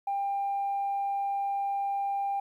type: tone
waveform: sine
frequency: 796 Hz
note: G5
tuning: 26 cents sharp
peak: -26 dBFS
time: 0.07-2.4 s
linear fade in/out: 5 ms
effects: tanh soft clip ceiling -24 dBFS + 11-bit